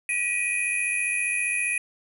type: tone cluster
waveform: sine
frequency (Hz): 1934 / 2400 / 2495 / 10910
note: B6 / D7 / D#7 / F9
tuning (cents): -37 / +37 / +4 / -42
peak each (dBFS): -32 / -28 / -25 / -30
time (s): 0.09-1.78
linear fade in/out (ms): 2
effects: tanh soft clip ceiling -17 dBFS